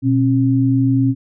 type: tone pair together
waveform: sine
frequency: 121.88 / 270 Hz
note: B2 / C#4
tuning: -22 / -45 cents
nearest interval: octave + major second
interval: 1377 cents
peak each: -15 / -14 dBFS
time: 0.02-1.15 s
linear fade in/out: 50 ms
effects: none